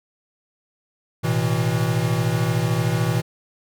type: tone cluster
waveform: square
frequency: 112.7 / 126.1 / 162.6 Hz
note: A2 / B2 / E3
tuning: +42 / +36 / -23 cents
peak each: -24 dBFS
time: 1.23-3.22 s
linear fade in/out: 20 ms
effects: none